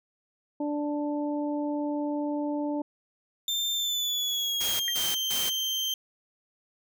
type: harmonic tone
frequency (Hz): 293.7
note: D4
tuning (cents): 0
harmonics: 1 / 2 / 3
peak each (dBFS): -28 / -34 / -38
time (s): 0.6-2.82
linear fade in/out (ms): 5
type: tone with pitch glide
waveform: 35% pulse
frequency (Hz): 3584 to 3138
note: A7 to G7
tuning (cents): +31 to +1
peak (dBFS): -25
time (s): 3.48-5.94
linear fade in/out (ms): 2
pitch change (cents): -230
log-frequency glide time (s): 3.74-5.04
type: noise bursts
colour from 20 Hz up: white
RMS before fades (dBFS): -32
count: 3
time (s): 4.6-5.5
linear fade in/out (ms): 10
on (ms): 200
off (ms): 150
type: tone with exponential decay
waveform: sine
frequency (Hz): 1923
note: B6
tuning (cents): -47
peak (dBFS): -26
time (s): 4.88-4.95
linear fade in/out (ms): 1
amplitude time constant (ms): 15
effects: none